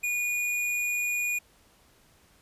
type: tone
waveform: square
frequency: 2446 Hz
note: D#7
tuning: 30 cents flat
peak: -27 dBFS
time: 0.03-1.39 s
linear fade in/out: 10 ms
effects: pink hiss -61 dBFS RMS until 2.41 s + resampled to 32000 Hz